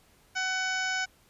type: harmonic tone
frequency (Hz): 750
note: F#5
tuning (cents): +23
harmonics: 1 / 2 / 3 / 4 / 5 / 6 / 7 / 8 / 9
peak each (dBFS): -36 / -30 / -35 / -40 / -46 / -47 / -38 / -44 / -42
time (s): 0.35-1.06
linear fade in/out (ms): 20
effects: pink hiss -62 dBFS RMS until 1.29 s + resampled to 32000 Hz